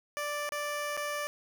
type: tone with dropouts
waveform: 15% pulse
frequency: 587.3 Hz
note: D5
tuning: in tune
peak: -26 dBFS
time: 0.17-1.27 s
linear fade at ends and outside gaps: 0 ms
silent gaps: 0.491-0.521 / 0.968-0.974 s
effects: none